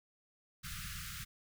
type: band-stop noise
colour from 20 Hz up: pink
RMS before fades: -44 dBFS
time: 0.63-1.25 s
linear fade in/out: 20 ms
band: 190 to 1200 Hz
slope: 96 dB/octave
effects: none